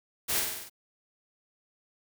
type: noise with echo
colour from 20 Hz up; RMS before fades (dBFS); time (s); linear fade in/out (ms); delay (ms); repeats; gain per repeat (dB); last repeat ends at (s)
white; -29; 0.28-0.41; 20; 48; 6; -3; 0.698
effects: none